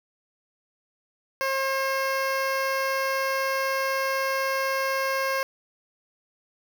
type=tone with notch filter; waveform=15% pulse; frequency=536 Hz; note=C5; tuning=42 cents sharp; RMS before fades=-26 dBFS; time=1.41-5.43 s; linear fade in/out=0 ms; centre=8200 Hz; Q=1.6; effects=none

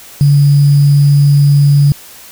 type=tone with sample-and-hold; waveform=sine; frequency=143 Hz; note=D3; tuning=46 cents flat; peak=-4 dBFS; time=0.21-1.92 s; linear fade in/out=0 ms; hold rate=4900 Hz; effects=white hiss -35 dBFS RMS until 2.31 s

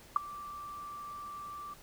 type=tone with ADSR envelope; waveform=sine; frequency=1170 Hz; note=D6; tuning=7 cents flat; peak=-18 dBFS; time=0.16-1.74 s; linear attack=3 ms; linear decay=9 ms; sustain=-23 dB; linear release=7 ms; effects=pink hiss -56 dBFS RMS until 1.82 s

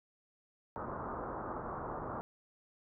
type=low-pass noise; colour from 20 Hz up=white; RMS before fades=-41 dBFS; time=0.76-2.21 s; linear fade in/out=0 ms; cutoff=1300 Hz; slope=48 dB/octave; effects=none

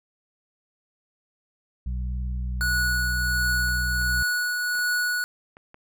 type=harmonic tone; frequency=61.74 Hz; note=B1; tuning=in tune; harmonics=1 / 2 / 3; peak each=-26 / -37 / -40 dBFS; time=1.86-4.23 s; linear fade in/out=5 ms
type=tone with tremolo; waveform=square; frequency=1466 Hz; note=F#6; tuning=16 cents flat; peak=-22 dBFS; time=2.61-5.24 s; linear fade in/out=0 ms; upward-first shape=triangle; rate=1.4 Hz; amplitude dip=35%
type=clicks; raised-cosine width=0.5 ms; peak=-31 dBFS; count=7; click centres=3.686 / 4.016 / 4.223 / 4.753 / 4.791 / 5.569 / 5.744 s
effects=none

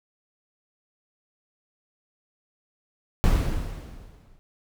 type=noise with exponential decay; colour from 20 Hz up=brown; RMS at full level=-17 dBFS; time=3.24-4.39 s; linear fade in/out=0 ms; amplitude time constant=250 ms; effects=none

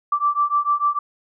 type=beating tone pair; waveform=sine; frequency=1165 / 1171.7 Hz; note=D6 / D6; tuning=-14 / -4 cents; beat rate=6.7 Hz; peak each=-20 / -20 dBFS; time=0.12-0.99 s; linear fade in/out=5 ms; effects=none

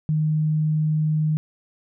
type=tone; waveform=sine; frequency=154.5 Hz; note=D#3; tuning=12 cents flat; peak=-18 dBFS; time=0.09-1.37 s; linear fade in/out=0 ms; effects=none

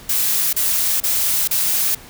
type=noise bursts; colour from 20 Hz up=blue; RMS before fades=-18 dBFS; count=4; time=0.09-1.949 s; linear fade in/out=5 ms; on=440 ms; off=33 ms; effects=pink hiss -41 dBFS RMS until 2.09 s

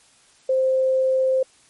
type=tone; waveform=sine; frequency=523.3 Hz; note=C5; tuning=in tune; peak=-16 dBFS; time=0.49-1.43 s; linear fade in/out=5 ms; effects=white hiss -55 dBFS RMS until 1.69 s + MP3 48 kbps

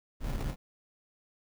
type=noise with sample-and-hold; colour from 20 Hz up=brown; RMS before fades=-33 dBFS; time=0.2-0.56 s; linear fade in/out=50 ms; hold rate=1575 Hz; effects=none

